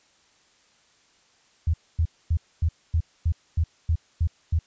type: tone bursts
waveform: sine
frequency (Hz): 81.4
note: E2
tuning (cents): -21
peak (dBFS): -18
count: 10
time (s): 1.67-4.59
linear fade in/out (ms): 5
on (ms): 67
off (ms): 250
effects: white hiss -61 dBFS RMS until 4.66 s + resampled to 16000 Hz